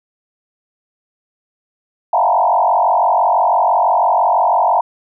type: tone with frequency modulation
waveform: sine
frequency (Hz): 814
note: G#5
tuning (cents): -35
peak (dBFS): -10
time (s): 2.13-4.81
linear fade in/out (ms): 5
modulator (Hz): 46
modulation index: 3.4
effects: none